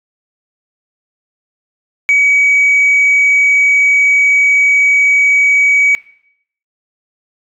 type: tone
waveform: sine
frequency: 2268 Hz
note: C#7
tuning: 39 cents sharp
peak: -5 dBFS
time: 2.09-5.95 s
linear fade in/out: 0 ms
effects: noise-tail reverb RT60 0.7 s tail -20 dB re dry + tanh soft clip ceiling -4 dBFS